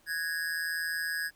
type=tone with amplitude modulation; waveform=square; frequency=1661.2 Hz; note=G#6; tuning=in tune; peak=-28 dBFS; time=0.06-1.31 s; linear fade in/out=50 ms; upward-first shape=sine; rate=161 Hz; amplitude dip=75%; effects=pink hiss -65 dBFS RMS until 1.35 s